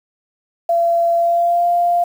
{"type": "tone with pitch glide", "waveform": "sine", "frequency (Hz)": [680, 696.7], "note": ["F5", "F5"], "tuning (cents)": [-46, -4], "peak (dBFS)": -12, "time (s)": [0.69, 2.04], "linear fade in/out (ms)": 5, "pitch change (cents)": 42, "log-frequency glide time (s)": [1.17, 1.67], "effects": ["7-bit"]}